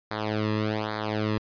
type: tone with flanger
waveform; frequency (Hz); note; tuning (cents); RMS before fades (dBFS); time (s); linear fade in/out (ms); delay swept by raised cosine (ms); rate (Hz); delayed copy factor
sawtooth; 107.4; A2; -41; -28; 0.11-1.38; 0; 0.35 to 1.35; 1.2; -0.95
effects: resampled to 11025 Hz